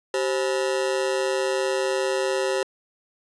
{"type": "ring-modulated tone", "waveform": "40% pulse", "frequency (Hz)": 457.7, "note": "A#4", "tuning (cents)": -32, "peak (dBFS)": -18, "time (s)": [0.14, 2.63], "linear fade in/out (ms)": 0, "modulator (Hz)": 71.5, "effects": ["resampled to 22050 Hz", "9-bit"]}